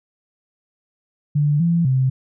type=tone with pitch steps; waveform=sine; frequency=147 / 169.4 / 131 Hz; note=D3 / E3 / C3; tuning=+2 / +48 / +2 cents; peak=-14 dBFS; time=1.35-2.1 s; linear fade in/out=10 ms; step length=250 ms; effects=none